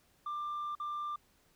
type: tone with dropouts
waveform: sine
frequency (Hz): 1188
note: D6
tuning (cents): +20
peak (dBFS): -33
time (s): 0.26-1.16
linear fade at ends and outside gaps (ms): 5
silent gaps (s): 0.752-0.799
effects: tanh soft clip ceiling -34 dBFS + pink hiss -69 dBFS RMS until 1.55 s